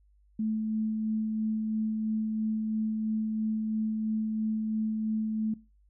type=tone with tremolo; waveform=sine; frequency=218 Hz; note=A3; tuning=16 cents flat; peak=-26 dBFS; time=0.39-5.54 s; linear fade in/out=5 ms; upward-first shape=sine; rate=3 Hz; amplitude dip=25%; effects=noise-tail reverb RT60 0.3 s tail -20 dB re dry + added 50 Hz sine -60 dBFS peak until 5.89 s